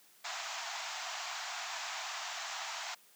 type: band-pass noise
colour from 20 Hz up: pink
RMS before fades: -41 dBFS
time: 0.24-2.95 s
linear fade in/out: 10 ms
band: 660 to 7500 Hz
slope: 96 dB/octave
effects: white hiss -63 dBFS RMS until 3.15 s + high-pass 200 Hz 12 dB/octave